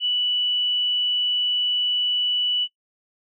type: tone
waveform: sine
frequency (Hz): 2960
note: F#7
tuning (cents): 0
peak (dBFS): -19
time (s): 0-2.68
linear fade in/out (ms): 50
effects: noise-tail reverb RT60 0.1 s tail -20 dB re dry